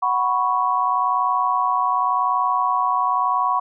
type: chord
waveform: sine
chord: F# suspended fourth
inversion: none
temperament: equal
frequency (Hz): 740 / 987.8 / 1108.7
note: F#5 / B5 / C#6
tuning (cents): 0 / 0 / 0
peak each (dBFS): -24 / -21 / -20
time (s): 0.02-3.6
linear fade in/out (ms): 10
effects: none